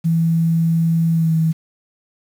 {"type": "tone with pitch glide", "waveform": "sine", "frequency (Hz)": [164.81, 161.05], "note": ["E3", "E3"], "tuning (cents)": [0, -40], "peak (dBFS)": -13, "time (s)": [0.04, 1.53], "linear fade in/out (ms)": 20, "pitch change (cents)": -40, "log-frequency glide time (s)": [1.13, 1.33], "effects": ["7-bit"]}